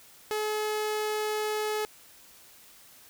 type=tone; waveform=sawtooth; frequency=426.6 Hz; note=G#4; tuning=46 cents sharp; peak=-24 dBFS; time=0.31-1.85 s; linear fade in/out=0 ms; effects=white hiss -54 dBFS RMS until 3.09 s